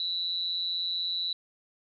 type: tone with amplitude modulation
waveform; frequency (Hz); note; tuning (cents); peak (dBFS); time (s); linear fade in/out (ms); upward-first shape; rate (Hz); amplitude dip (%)
sine; 3942; B7; -4; -25; 0-1.33; 2; sine; 176; 70
effects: none